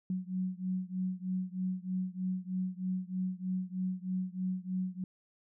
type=beating tone pair; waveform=sine; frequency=183.7 / 186.9 Hz; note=F#3 / F#3; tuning=-12 / +18 cents; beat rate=3.2 Hz; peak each=-35 / -36 dBFS; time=0.1-5.04 s; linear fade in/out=2 ms; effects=none